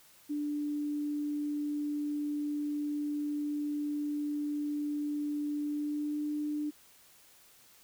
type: tone with pitch glide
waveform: sine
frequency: 294.3 to 297.9 Hz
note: D4 to D4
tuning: +4 to +25 cents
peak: -31 dBFS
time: 0.29-6.71 s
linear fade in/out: 20 ms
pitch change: +21 cents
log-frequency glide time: 5.63-6.27 s
effects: white hiss -60 dBFS RMS until 7.83 s